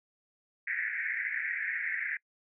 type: band-pass noise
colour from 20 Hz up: white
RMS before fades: -34 dBFS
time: 0.67-2.17 s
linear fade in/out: 5 ms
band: 1600 to 2200 Hz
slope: 96 dB/octave
effects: noise-tail reverb RT60 0.1 s tail -25 dB re dry